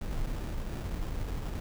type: noise with sample-and-hold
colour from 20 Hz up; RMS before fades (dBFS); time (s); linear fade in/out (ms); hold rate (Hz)
brown; -34; 0.01-1.6; 5; 2100
effects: none